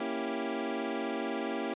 25% pulse chord, A# diminished seventh, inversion none, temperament equal, 233.1 / 277.2 / 329.6 / 392 Hz, A#3 / C#4 / E4 / G4, 0 / 0 / 0 / 0 cents, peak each -34 dBFS, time 0-1.74 s, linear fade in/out 5 ms, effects resampled to 8000 Hz

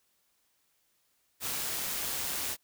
white noise with amplitude modulation, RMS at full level -33 dBFS, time 1.4-2.57 s, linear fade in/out 50 ms, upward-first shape sine, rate 133 Hz, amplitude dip 25%, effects white hiss -73 dBFS RMS until 2.63 s

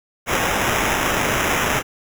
white noise with sample-and-hold, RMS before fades -20 dBFS, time 0.26-1.83 s, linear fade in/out 50 ms, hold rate 4410 Hz, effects none

